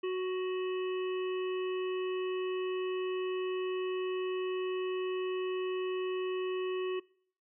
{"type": "harmonic tone with a mistuned harmonic", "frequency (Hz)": 370, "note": "F#4", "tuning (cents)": 0, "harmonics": [1, 3, 5, 7, 8], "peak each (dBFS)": [-31, -44, -51, -48, -49], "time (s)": [0.03, 7], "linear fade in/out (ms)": 10, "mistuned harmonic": 5, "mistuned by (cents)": 26, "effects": ["noise-tail reverb RT60 0.6 s tail -24 dB re dry"]}